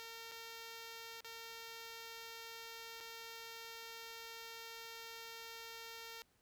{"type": "tone with dropouts", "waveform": "5% pulse", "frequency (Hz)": 457.3, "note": "A#4", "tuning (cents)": -33, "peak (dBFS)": -37, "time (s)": [0, 6.22], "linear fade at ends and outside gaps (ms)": 0, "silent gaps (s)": [[0.314, 0.318], [1.206, 1.246], [3.003, 3.007]], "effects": ["pink hiss -75 dBFS RMS until 6.41 s"]}